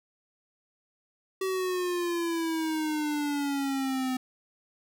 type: exponential sweep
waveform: square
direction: down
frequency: 382.6 to 255.1 Hz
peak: -28 dBFS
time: 1.41-4.17 s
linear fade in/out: 5 ms
effects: none